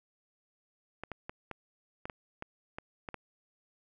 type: clicks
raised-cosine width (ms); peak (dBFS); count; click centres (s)
0.5; -24; 10; 1.036 / 1.117 / 1.295 / 1.513 / 2.055 / 2.098 / 2.424 / 2.785 / 3.088 / 3.143
effects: none